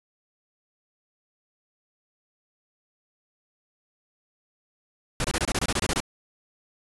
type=noise bursts; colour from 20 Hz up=pink; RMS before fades=-25 dBFS; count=12; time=5.2-6.003 s; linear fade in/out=2 ms; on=44 ms; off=25 ms; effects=resampled to 24000 Hz